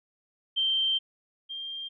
sine tone pair in turn, 3136 / 3189 Hz, G7 / G7, 0 / +29 cents, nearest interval unison, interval 29 cents, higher second, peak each -23 / -34 dBFS, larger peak first, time 0.56-0.99 / 1.49-1.89 s, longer first, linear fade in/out 20 ms, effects none

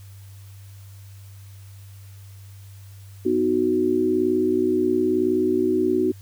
sine chord, B major, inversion none, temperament equal with one note detuned, 249.2 / 311.1 / 370 Hz, B3 / D#4 / F#4, +16 / 0 / 0 cents, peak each -25 / -23 / -20 dBFS, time 3.25-6.12 s, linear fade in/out 10 ms, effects added 98 Hz sine -40 dBFS peak until 6.21 s + white hiss -54 dBFS RMS until 6.21 s

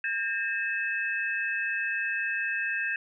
sine tone cluster, 1609 / 1814 / 2593 Hz, G6 / A#6 / E7, +45 / -48 / -29 cents, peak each -30 / -33 / -32 dBFS, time 0.04-2.96 s, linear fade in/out 2 ms, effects none

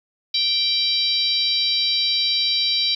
harmonic tone, 781 Hz, G5, 7 cents flat, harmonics 3 / 4 / 5 / 6 / 7, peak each -31 / -27 / -20 / -23 / -31 dBFS, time 0.34-2.95 s, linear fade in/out 5 ms, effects 9-bit

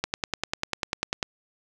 click train, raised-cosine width 0.2 ms, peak -8 dBFS, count 13, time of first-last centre 0.04-1.228 s, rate 10.1 Hz, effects none

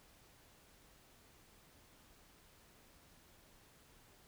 silence, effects pink hiss -65 dBFS RMS until 4.27 s

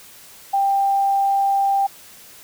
sine tone, 790 Hz, G5, 13 cents sharp, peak -15 dBFS, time 0.53-1.87 s, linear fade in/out 10 ms, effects white hiss -44 dBFS RMS until 2.43 s

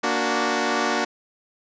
10% pulse chord, Bb augmented, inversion none, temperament equal with one note detuned, 233.1 / 292 / 370 Hz, Bb3 / D4 / F#4, 0 / -10 / 0 cents, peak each -17 dBFS, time 0.03-1.05 s, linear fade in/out 10 ms, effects resampled to 16000 Hz

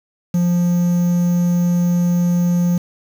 triangle tone with quantisation, 175.1 Hz, F3, 5 cents sharp, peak -11 dBFS, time 0.34-2.78 s, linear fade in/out 5 ms, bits 6, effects none

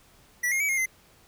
square tone with pitch steps, 1953 / 2136 / 2281 / 2140 / 2066 Hz, B6 / C7 / C#7 / C7 / C7, -20 / +35 / +49 / +38 / -22 cents, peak -24 dBFS, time 0.43-0.86 s, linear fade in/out 10 ms, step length 86 ms, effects pink hiss -58 dBFS RMS until 1.27 s

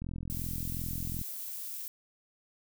click train, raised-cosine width 5 ms, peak -26 dBFS, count 52, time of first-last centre 0.02-1.214 s, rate 42.7 Hz
violet noise, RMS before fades -40 dBFS, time 0.3-1.88 s, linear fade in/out 0 ms
effects none

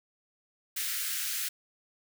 white high-pass noise, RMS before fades -33 dBFS, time 0.76-1.49 s, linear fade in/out 10 ms, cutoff 1400 Hz, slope 48 dB/octave, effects none

